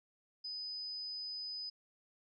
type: tone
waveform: sine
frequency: 5000 Hz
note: D#8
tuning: 8 cents sharp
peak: -40 dBFS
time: 0.44-1.7 s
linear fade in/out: 10 ms
effects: none